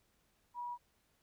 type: tone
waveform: sine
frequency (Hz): 967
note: B5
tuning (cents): -37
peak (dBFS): -39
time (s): 0.54-0.78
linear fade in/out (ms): 50
effects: pink hiss -75 dBFS RMS until 1.22 s